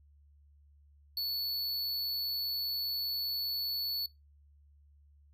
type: tone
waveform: square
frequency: 4435 Hz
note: C#8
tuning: in tune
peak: -32 dBFS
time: 1.17-4.06 s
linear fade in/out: 2 ms
effects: noise-tail reverb RT60 0.2 s tail -21 dB re dry + added 72 Hz sine -59 dBFS peak until 5.33 s